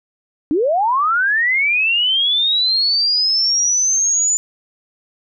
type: linear sweep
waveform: sine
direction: up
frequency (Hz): 275.2 to 7040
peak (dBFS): -13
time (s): 0.51-4.37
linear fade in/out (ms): 0
effects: none